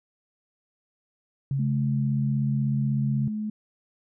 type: tone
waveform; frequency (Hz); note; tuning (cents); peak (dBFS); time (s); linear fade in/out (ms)
sine; 137.2; C#3; -17; -23; 1.51-3.28; 2
type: tone with pitch glide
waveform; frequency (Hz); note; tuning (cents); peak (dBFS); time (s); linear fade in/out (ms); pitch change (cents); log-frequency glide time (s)
sine; 215.1 to 213.5; A3 to G#3; -39 to +48; -27; 1.59-3.5; 5; -13; 1.95-2
effects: none